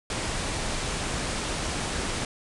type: low-pass noise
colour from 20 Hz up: pink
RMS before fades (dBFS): -30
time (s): 0.1-2.25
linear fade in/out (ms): 2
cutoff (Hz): 10000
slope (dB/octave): 96
effects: none